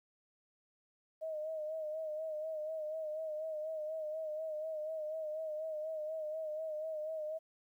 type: tone with vibrato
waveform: sine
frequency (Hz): 624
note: D#5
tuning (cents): +5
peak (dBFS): -37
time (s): 1.21-7.39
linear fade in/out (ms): 20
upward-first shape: sine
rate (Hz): 4.1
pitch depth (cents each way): 50
effects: 12-bit